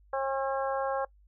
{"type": "harmonic tone", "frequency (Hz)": 270.2, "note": "C#4", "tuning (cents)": -44, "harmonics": [2, 3, 4, 5, 6], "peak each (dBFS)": [-30, -33, -36, -40, -42], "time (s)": [0.13, 1.05], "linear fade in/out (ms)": 5, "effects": ["noise-tail reverb RT60 0.1 s tail -23 dB re dry", "added 50 Hz sine -57 dBFS peak until 1.27 s"]}